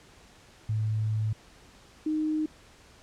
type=tone pair in turn; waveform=sine; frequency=108.5 / 309.3 Hz; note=A2 / D#4; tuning=-24 / -10 cents; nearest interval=octave + tritone; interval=1814 cents; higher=second; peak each=-25 dBFS; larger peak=neither; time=0.69-1.33 / 2.06-2.46 s; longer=first; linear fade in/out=5 ms; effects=pink hiss -55 dBFS RMS until 3.02 s + low-pass 8000 Hz 12 dB/octave